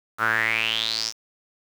sawtooth tone with band-pass filter sweep, 111.9 Hz, A2, 30 cents sharp, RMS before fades -24 dBFS, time 0.18-1.13 s, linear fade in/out 50 ms, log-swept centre 1300 to 5800 Hz, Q 7.4, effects 7-bit

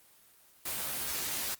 white noise with comb filter, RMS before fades -35 dBFS, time 0.65-1.55 s, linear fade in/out 10 ms, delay 14 ms, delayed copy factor +0.95, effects white hiss -61 dBFS RMS until 1.59 s + Opus 24 kbps

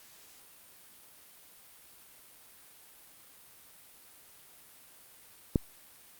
click, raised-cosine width 3 ms, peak -11 dBFS, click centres 5.558 s, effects white hiss -56 dBFS RMS until 6.19 s + Opus 48 kbps

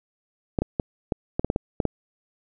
clicks, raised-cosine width 2 ms, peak -9 dBFS, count 10, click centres 0.588 / 0.62 / 0.798 / 1.122 / 1.395 / 1.446 / 1.501 / 1.561 / 1.802 / 1.853 s, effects none

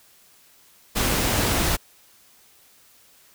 pink noise, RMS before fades -22 dBFS, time 0.95-1.77 s, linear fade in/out 20 ms, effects white hiss -55 dBFS RMS until 3.34 s

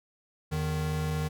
square tone pair together, 81.5 / 154.6 Hz, E2 / D#3, -19 / -11 cents, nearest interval major seventh, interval 1108 cents, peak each -34 / -30 dBFS, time 0.51-1.29 s, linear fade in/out 20 ms, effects none

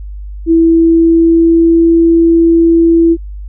sine tone with pitch glide, 329.6 to 333 Hz, E4 to E4, 0 to +18 cents, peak -4 dBFS, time 0.46-3.17 s, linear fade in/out 50 ms, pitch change +18 cents, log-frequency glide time 0.6-1.92 s, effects added 50 Hz sine -22 dBFS peak until 3.48 s

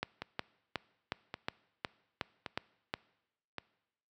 two click trains, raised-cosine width 0.3 ms, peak -17 / -22 dBFS, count 9 / 4, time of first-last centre 0.03-2.939 / 0.22-3.583 s, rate 2.75 / 0.892 Hz, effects noise-tail reverb RT60 0.9 s tail -22 dB re dry + high-pass 80 Hz 12 dB/octave

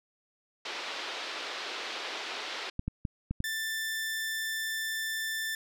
white band-pass noise, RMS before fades -38 dBFS, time 0.65-2.7 s, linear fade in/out 5 ms, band 330 to 4300 Hz, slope 24 dB/octave
clicks, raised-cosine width 5 ms, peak -19 dBFS, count 5, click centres 2.794 / 2.88 / 3.052 / 3.31 / 3.404 s
sawtooth tone, 1772 Hz, A6, 12 cents sharp, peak -28 dBFS, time 3.44-5.55 s, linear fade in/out 2 ms
effects none

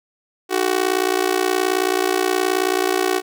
sawtooth tone with amplitude modulation, 374.2 Hz, F#4, 20 cents sharp, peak -9 dBFS, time 0.49-3.22 s, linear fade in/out 50 ms, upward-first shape sine, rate 58.8 Hz, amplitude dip 95%, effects none

